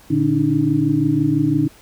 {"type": "tone cluster", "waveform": "sine", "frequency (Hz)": [115.6, 147.7, 284, 310], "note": ["A#2", "D3", "C#4", "D#4"], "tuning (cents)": [-14, 10, 42, -6], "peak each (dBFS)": [-25, -20, -19, -18], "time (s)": [0.1, 1.68], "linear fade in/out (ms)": 10, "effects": ["pink hiss -48 dBFS RMS until 1.81 s"]}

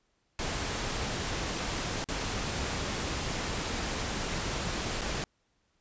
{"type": "noise with dropouts", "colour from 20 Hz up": "pink", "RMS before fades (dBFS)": -33, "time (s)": [0.39, 5.24], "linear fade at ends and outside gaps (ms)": 1, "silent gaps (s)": [[2.042, 2.087], [5.011, 5.016]], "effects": ["pink hiss -74 dBFS RMS until 5.8 s", "resampled to 16000 Hz"]}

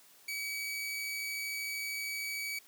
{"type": "tone with amplitude modulation", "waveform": "sawtooth", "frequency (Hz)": 2277, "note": "C#7", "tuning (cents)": 46, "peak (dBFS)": -31, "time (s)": [0.28, 2.59], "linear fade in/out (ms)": 5, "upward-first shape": "sine", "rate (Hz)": 113, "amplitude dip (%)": 25, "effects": ["white hiss -60 dBFS RMS until 2.67 s", "high-pass 150 Hz 12 dB/octave"]}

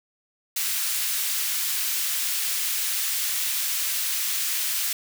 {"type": "high-pass noise", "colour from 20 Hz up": "white", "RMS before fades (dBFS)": -26, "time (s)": [0.56, 4.93], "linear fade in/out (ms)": 5, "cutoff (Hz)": 1800, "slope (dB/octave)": 12, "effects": []}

